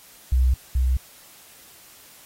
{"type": "tone pair in turn", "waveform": "sine", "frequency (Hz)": [63.5, 63.79], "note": ["B1", "C2"], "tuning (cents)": [49, -43], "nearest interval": "unison", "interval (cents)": 8, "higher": "second", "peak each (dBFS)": [-15, -17], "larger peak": "first", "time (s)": [[0.32, 0.54], [0.75, 0.97]], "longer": "neither", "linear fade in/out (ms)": 5, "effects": ["white hiss -49 dBFS RMS until 2.25 s", "AAC 48 kbps"]}